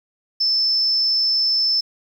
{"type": "tone with amplitude modulation", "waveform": "sine", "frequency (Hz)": 5274, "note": "E8", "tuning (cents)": 0, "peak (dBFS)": -14, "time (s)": [0.4, 1.81], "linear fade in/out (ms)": 10, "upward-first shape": "sine", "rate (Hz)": 283, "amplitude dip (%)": 35, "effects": ["8-bit"]}